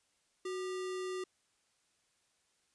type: tone with sample-and-hold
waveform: sine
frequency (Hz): 370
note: F#4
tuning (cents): 0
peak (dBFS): -36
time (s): 0.45-1.24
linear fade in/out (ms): 5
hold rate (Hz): 1575
effects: white hiss -75 dBFS RMS until 2.74 s + resampled to 22050 Hz